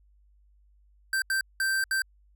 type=tone bursts at uneven times; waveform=square; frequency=1564 Hz; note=G6; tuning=4 cents flat; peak=-25 dBFS; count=4; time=1.13-1.22 / 1.3-1.41 / 1.6-1.84 / 1.91-2.02 s; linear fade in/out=2 ms; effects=added 50 Hz sine -58 dBFS peak until 2.35 s